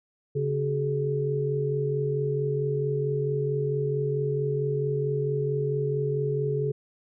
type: tone cluster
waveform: sine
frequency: 140.1 / 381.5 / 426 Hz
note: C#3 / G4 / G#4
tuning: +19 / -47 / +44 cents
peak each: -27 / -34 / -27 dBFS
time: 0.35-6.72 s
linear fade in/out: 10 ms
effects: none